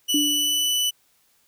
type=tone with pitch glide; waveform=sawtooth; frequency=2960 to 2979 Hz; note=F#7 to F#7; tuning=0 to +11 cents; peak=-17 dBFS; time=0.08-0.91 s; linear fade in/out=20 ms; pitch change=+11 cents; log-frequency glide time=0.25-0.5 s
type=tone with exponential decay; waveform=sine; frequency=293.7 Hz; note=D4; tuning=in tune; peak=-18 dBFS; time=0.14-0.79 s; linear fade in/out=5 ms; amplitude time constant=140 ms
effects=white hiss -63 dBFS RMS until 1.47 s